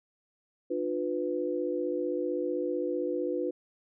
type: tone cluster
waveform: sine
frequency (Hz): 300.3 / 355.9 / 496.7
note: D4 / F4 / B4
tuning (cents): +39 / +33 / +10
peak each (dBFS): -34 / -32 / -32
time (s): 0.7-3.51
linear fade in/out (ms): 10
effects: none